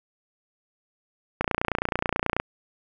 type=click train; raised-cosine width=0.5 ms; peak=-8 dBFS; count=30; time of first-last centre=1.41-2.4 s; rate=29.3 Hz; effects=none